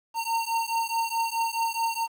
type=beating tone pair; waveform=square; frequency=912 / 916.7 Hz; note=A#5 / A#5; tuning=-38 / -29 cents; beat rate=4.7 Hz; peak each=-29 dBFS; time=0.14-2.08 s; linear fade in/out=50 ms; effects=9-bit